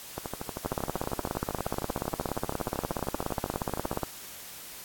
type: two click trains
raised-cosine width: 1 ms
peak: -14 / -19 dBFS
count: 58 / 49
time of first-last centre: 0.66-4.033 / 0.18-3.93 s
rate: 16.9 / 12.8 Hz
effects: white hiss -44 dBFS RMS until 4.84 s + AAC 64 kbps